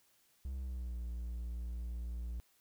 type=tone with pitch glide; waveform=triangle; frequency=65.8 to 58.96 Hz; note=C2 to A#1; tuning=+10 to +20 cents; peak=-36 dBFS; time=0.45-2.4 s; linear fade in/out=0 ms; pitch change=-190 cents; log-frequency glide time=0.57-0.97 s; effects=white hiss -71 dBFS RMS until 2.6 s